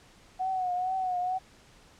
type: tone with vibrato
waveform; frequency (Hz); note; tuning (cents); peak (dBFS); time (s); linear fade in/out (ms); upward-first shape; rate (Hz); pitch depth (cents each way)
sine; 738; F#5; -5; -27; 0.39-1.39; 20; triangle; 2.2; 62
effects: pink hiss -57 dBFS RMS until 1.99 s + low-pass 8000 Hz 12 dB/octave